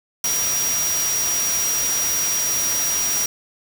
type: tone in noise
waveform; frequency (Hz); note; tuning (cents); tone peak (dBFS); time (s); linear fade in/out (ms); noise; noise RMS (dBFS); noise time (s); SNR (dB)
sine; 5740; F8; +47; -20; 0.24-3.26; 2; white; -25; 0.24-3.26; +2
effects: none